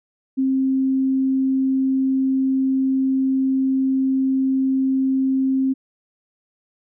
sine tone, 265.3 Hz, C4, 24 cents sharp, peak -16 dBFS, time 0.37-5.74 s, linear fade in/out 20 ms, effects none

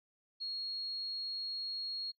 sine tone, 4297 Hz, C8, 45 cents sharp, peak -37 dBFS, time 0.4-2.12 s, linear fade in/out 20 ms, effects noise-tail reverb RT60 0.1 s tail -21 dB re dry

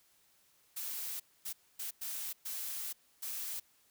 blue noise bursts at uneven times, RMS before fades -40 dBFS, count 6, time 0.76-1.2 / 1.45-1.53 / 1.79-1.91 / 2.01-2.33 / 2.45-2.93 / 3.22-3.6 s, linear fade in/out 10 ms, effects white hiss -69 dBFS RMS until 3.9 s

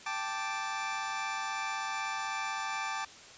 25% pulse chord, G suspended second, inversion none, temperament equal, 784 / 880 / 1174.7 Hz, G5 / A5 / D6, 0 / 0 / 0 cents, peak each -36 / -34 / -33 dBFS, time 0.06-3.05 s, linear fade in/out 5 ms, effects white hiss -51 dBFS RMS until 3.37 s + resampled to 16000 Hz

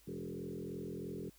sine tone with frequency modulation, 285.8 Hz, D4, 47 cents flat, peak -40 dBFS, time 0.07-1.3 s, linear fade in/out 10 ms, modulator 43.1 Hz, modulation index 3.6, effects added 50 Hz sine -67 dBFS peak until 1.38 s + white hiss -66 dBFS RMS until 1.38 s

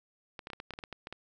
clicks, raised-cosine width 0.3 ms, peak -25 dBFS, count 12, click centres 0.392 / 0.471 / 0.502 / 0.533 / 0.601 / 0.707 / 0.737 / 0.789 / 0.838 / 0.927 / 1.071 / 1.126 s, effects none

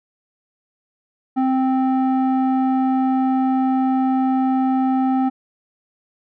square tone with low-pass filter, 261.6 Hz, C4, in tune, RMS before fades -18 dBFS, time 1.36-5.3 s, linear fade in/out 20 ms, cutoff 880 Hz, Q 1.6, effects none

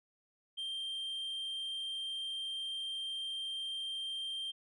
sine tone, 3167 Hz, G7, 17 cents sharp, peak -34 dBFS, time 0.57-4.52 s, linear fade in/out 20 ms, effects tanh soft clip ceiling -36 dBFS

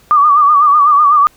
sine tone with vibrato, 1174.7 Hz, D6, in tune, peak -5 dBFS, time 0.11-1.27 s, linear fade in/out 0 ms, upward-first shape sine, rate 8 Hz, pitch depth 79 cents each way, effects pink hiss -48 dBFS RMS until 1.36 s

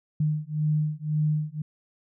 sine beating tone pair, 151.5 / 153.4 Hz, D#3 / D#3, -46 / -24 cents, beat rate 1.9 Hz, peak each -26 dBFS, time 0.2-1.62 s, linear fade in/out 5 ms, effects none

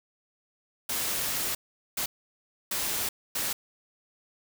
white noise bursts at uneven times, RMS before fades -30 dBFS, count 4, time 0.89-1.55 / 1.97-2.06 / 2.71-3.09 / 3.35-3.53 s, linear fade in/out 5 ms, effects none

